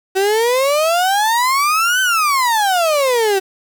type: exponential two-way sweep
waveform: 35% pulse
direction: up then down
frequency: 375 to 1546 to 375 Hz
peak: -11 dBFS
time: 0.15-3.4 s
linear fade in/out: 20 ms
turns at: 2.01 s
effects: 7-bit